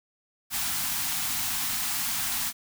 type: band-stop noise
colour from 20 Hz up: white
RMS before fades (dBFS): -29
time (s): 0.5-2.53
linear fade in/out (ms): 50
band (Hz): 300 to 690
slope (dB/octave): 96
effects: none